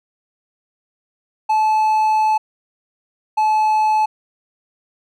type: tone pair in turn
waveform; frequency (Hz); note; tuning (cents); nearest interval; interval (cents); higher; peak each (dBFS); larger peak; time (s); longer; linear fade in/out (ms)
triangle; 866 / 862.3; A5 / A5; -28 / -35; unison; 7; first; -11 / -11; neither; 1.49-2.38 / 3.37-4.06; first; 10
effects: none